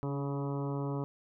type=harmonic tone with a mistuned harmonic; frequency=140 Hz; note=C#3; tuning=18 cents sharp; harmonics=1 / 2 / 3 / 4 / 5 / 6 / 7 / 8 / 9; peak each=-34 / -38 / -40 / -45 / -49 / -50 / -46 / -51 / -51 dBFS; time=0.03-1.04 s; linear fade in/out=0 ms; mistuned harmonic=2; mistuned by=+25 cents; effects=none